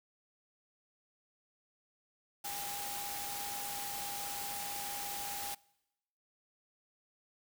sine tone in noise, 810 Hz, G#5, 43 cents flat, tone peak -43 dBFS, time 2.44-5.55 s, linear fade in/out 10 ms, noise white, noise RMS -41 dBFS, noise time 2.44-5.55 s, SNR -5 dB, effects noise-tail reverb RT60 0.9 s tail -24 dB re dry

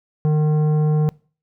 triangle tone with tanh clipping, 152.5 Hz, D#3, 34 cents flat, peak -16 dBFS, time 0.25-1.09 s, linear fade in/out 0 ms, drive 15 dB, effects noise-tail reverb RT60 0.4 s tail -24 dB re dry

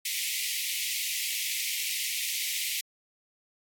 pink high-pass noise, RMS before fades -31 dBFS, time 0.05-2.81 s, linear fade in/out 5 ms, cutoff 2000 Hz, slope 96 dB/octave, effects AAC 64 kbps

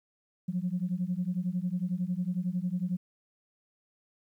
sine beating tone pair, 174.61 / 185.61 Hz, F3 / F#3, 0 / +6 cents, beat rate 11 Hz, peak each -31 dBFS, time 0.48-2.97 s, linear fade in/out 10 ms, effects tanh soft clip ceiling -21 dBFS + 11-bit

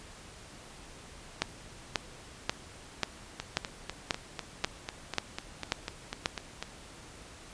two click trains, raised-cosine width 0.2 ms, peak -17 / -9 dBFS, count 14 / 10, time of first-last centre 3.4-6.626 / 1.42-6.259 s, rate 4.03 / 1.86 Hz, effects pink hiss -50 dBFS RMS until 7.53 s + resampled to 22050 Hz

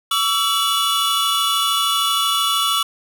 45% pulse tone cluster, 1138 / 1330 / 2917 / 3447 Hz, C#6 / E6 / F#7 / A7, +45 / +15 / -25 / -36 cents, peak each -22 dBFS, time 0.11-2.83 s, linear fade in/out 5 ms, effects none

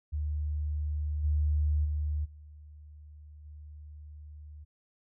sine tone with level steps, 75 Hz, D2, 37 cents sharp, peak -29 / -24 / -28 / -47 / -44 dBFS, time 0.12-4.65 s, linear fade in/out 20 ms, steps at 1.23 / 1.84 / 2.24 / 3.44 s, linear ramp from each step 20 ms, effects none

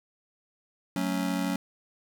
square chord, F# minor, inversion none, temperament just, 185 / 222 / 277.5 Hz, F#3 / A3 / C#4, 0 / +16 / +2 cents, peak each -31 / -35 / -31 dBFS, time 0.96-1.56 s, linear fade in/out 2 ms, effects 9-bit

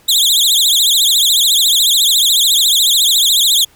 sawtooth tone with vibrato, 3613 Hz, A7, 45 cents sharp, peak -6 dBFS, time 0.08-3.65 s, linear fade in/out 10 ms, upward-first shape triangle, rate 14 Hz, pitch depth 240 cents each way, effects pink hiss -49 dBFS RMS until 3.75 s

